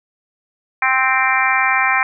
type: harmonic tone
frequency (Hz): 261.6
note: C4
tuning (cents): 0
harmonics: 3 / 4 / 5 / 6 / 7 / 8 / 9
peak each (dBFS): -21 / -20 / -22 / -22 / -20 / -22 / -19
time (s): 0.82-2.03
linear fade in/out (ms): 2
effects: none